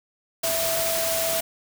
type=tone in noise; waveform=sine; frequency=659.3 Hz; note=E5; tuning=in tune; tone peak=-26 dBFS; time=0.43-1.41 s; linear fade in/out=10 ms; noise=white; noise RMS=-26 dBFS; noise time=0.43-1.41 s; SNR=-3 dB; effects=none